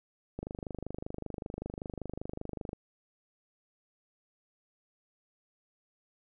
click train, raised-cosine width 2 ms, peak -24 dBFS, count 60, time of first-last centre 0.39-2.731 s, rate 25.2 Hz, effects none

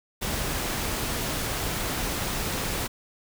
pink noise, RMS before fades -29 dBFS, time 0.21-2.88 s, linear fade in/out 20 ms, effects none

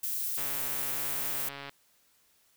violet noise, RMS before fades -33 dBFS, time 0.03-1.49 s, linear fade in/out 5 ms
click train, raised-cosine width 0.3 ms, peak -25 dBFS, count 185, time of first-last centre 0.38-1.694 s, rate 140 Hz
effects white hiss -67 dBFS RMS until 2.56 s

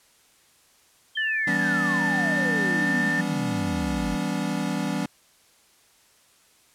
sine exponential sweep, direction down, 3229 to 46.25 Hz, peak -31 dBFS, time 1.15-4.16 s, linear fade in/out 10 ms
sine tone with pitch glide, 1760 to 1789.7 Hz, A6 to A6, 0 to +29 cents, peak -23 dBFS, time 1.17-3.21 s, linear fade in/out 5 ms, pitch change +29 cents, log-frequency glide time 1.76-2.34 s
square chord, E minor seventh, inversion none, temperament equal with one note detuned, 164.81 / 196 / 246.9 / 286.8 Hz, E3 / G3 / B3 / D4, 0 / 0 / 0 / -41 cents, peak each -32 / -30 / -32 / -31 dBFS, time 1.47-5.06 s, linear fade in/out 5 ms
effects white hiss -59 dBFS RMS until 6.74 s + low-pass 11000 Hz 12 dB/octave

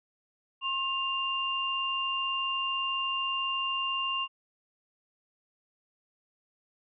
sine tone pair together, 1069.8 / 2794 Hz, C6 / F7, +38 / 0 cents, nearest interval octave + perfect fourth, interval 1662 cents, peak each -32 / -30 dBFS, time 0.61-4.28 s, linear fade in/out 50 ms, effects none

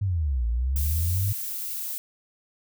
sine exponential two-way sweep, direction down then up, 103.83 to 56 to 103.83 Hz, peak -22 dBFS, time 0.01-1.33 s, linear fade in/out 10 ms, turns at 0.47 s
violet noise, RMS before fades -32 dBFS, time 0.76-1.98 s, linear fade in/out 0 ms
effects none

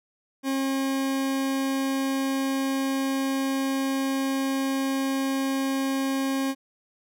40% pulse tone, 270 Hz, C#4, 45 cents flat, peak -23 dBFS, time 0.43-6.55 s, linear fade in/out 50 ms, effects none

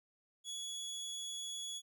25% pulse tone, 3377 Hz, G#7, 28 cents sharp, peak -37 dBFS, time 0.44-1.82 s, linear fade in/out 50 ms, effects none

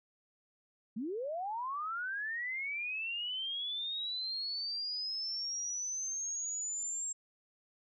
sine linear sweep, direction up, 197.7 to 7530 Hz, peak -35 dBFS, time 0.96-7.13 s, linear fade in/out 10 ms, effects none

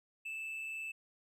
triangle tone with amplitude modulation, 2637 Hz, E7, in tune, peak -36 dBFS, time 0.25-0.92 s, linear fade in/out 10 ms, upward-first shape sine, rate 143 Hz, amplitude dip 35%, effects none

